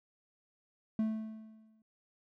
triangle tone with exponential decay, 219.1 Hz, A3, 7 cents flat, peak -25 dBFS, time 0.99-1.82 s, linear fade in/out 2 ms, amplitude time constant 180 ms, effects noise-tail reverb RT60 0.1 s tail -26 dB re dry

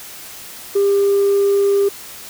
sine tone, 399.4 Hz, G4, 32 cents sharp, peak -10 dBFS, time 0.75-1.89 s, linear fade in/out 10 ms, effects tanh soft clip ceiling -9 dBFS + white hiss -35 dBFS RMS until 2.29 s

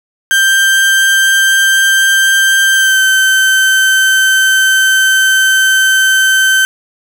35% pulse tone with pitch glide, 1574 to 1544.3 Hz, G6 to G6, +7 to -26 cents, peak -5 dBFS, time 0.31-6.65 s, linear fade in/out 0 ms, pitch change -33 cents, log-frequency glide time 2.72-3.01 s, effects none

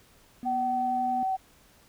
triangle tone with pitch glide, 244.1 to 245.5 Hz, B3 to B3, -20 to -10 cents, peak -32 dBFS, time 0.43-1.23 s, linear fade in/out 0 ms, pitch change +10 cents, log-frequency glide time 0.54-1.02 s
sine tone with vibrato, 761 Hz, F#5, 48 cents sharp, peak -25 dBFS, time 0.45-1.37 s, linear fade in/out 20 ms, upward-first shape triangle, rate 11 Hz, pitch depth 10 cents each way
effects pink hiss -59 dBFS RMS until 1.88 s

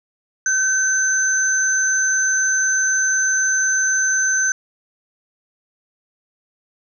sine tone pair together, 1538 / 6152 Hz, G6 / G8, -33 / -33 cents, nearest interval 2 octaves, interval 2400 cents, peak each -18 dBFS, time 0.46-4.52 s, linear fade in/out 2 ms, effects none

